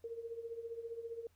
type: tone with tremolo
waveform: sine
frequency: 461.6 Hz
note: A#4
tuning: 17 cents flat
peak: -38 dBFS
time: 0.04-1.27 s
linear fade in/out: 2 ms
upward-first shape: triangle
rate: 15 Hz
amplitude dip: 80%
effects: added 86 Hz sine -70 dBFS peak until 1.35 s + pink hiss -75 dBFS RMS until 1.35 s